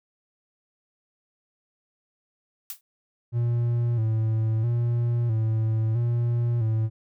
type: noise with exponential decay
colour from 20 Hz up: blue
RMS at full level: -30 dBFS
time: 2.7-2.81 s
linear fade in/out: 1 ms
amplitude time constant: 23 ms
type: tone with vibrato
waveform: triangle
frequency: 114.7 Hz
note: A#2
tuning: 28 cents flat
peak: -19 dBFS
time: 3.32-6.9 s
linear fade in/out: 50 ms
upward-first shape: square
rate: 0.76 Hz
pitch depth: 61 cents each way
effects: none